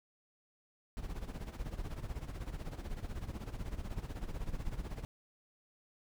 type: noise with tremolo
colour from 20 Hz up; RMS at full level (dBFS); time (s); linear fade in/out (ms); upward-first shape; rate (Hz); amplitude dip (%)
brown; -38; 0.97-5.05; 0; sine; 16; 75
effects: none